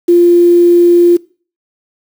sine tone with quantisation, 347.4 Hz, F4, 9 cents flat, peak -3 dBFS, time 0.08-1.17 s, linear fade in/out 10 ms, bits 5, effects noise-tail reverb RT60 0.4 s tail -22 dB re dry

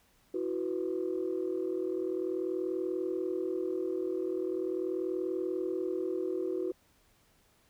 sine chord, E suspended second, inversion none, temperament equal, 329.6 / 370 / 493.9 Hz, E4 / F#4 / B4, 0 / 0 / 0 cents, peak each -35 / -32 / -38 dBFS, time 0.34-6.72 s, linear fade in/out 5 ms, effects tanh soft clip ceiling -23 dBFS + pink hiss -67 dBFS RMS until 7.69 s

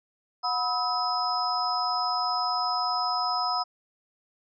sine tone cluster, 730 / 985 / 1282 / 5100 Hz, F#5 / B5 / E6 / D#8, -24 / -5 / -49 / +42 cents, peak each -30 dBFS, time 0.43-3.64 s, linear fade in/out 20 ms, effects none

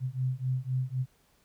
sine beating tone pair, 127.1 / 131 Hz, C3 / C3, -50 / +2 cents, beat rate 3.9 Hz, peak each -31 dBFS, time 0-1.06 s, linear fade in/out 50 ms, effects pink hiss -67 dBFS RMS until 1.44 s

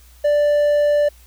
triangle tone, 587.3 Hz, D5, in tune, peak -11 dBFS, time 0.24-1.09 s, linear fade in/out 10 ms, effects added 60 Hz sine -45 dBFS peak until 1.26 s + white hiss -52 dBFS RMS until 1.26 s

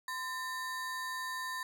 square ring-modulated tone, 1412 Hz, F6, 19 cents sharp, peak -34 dBFS, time 0.08-1.63 s, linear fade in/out 2 ms, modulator 388 Hz, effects none

